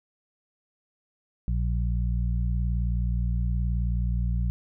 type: harmonic tone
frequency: 59 Hz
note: A#1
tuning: 22 cents sharp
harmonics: 1 / 2 / 3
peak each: -24 / -30 / -34 dBFS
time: 1.48-4.5 s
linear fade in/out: 0 ms
effects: none